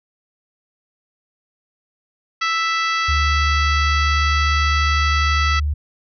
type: harmonic tone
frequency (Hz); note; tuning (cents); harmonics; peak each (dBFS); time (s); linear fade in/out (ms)
659.3; E5; 0; 2 / 3 / 4 / 5 / 6 / 7 / 8 / 9; -20 / -23 / -27 / -29 / -34 / -30 / -37 / -36; 2.41-5.6; 10
type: tone with pitch glide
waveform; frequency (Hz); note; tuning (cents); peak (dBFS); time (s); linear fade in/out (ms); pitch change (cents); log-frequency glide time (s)
sine; 73.42 to 73.97; D2 to D2; 0 to +13; -17; 3.08-5.74; 10; +13; 3.98-4.91
effects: none